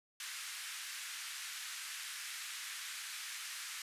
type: band-pass noise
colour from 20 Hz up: pink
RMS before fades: -45 dBFS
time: 0.2-3.82 s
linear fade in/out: 2 ms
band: 1500 to 12000 Hz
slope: 24 dB/octave
effects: resampled to 32000 Hz